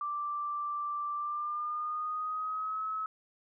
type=tone with pitch glide; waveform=sine; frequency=1174.7 to 1288.4 Hz; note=D6 to E6; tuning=0 to -40 cents; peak=-32 dBFS; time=0.01-3.06 s; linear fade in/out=2 ms; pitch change=+160 cents; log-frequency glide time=1.15-2.83 s; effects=none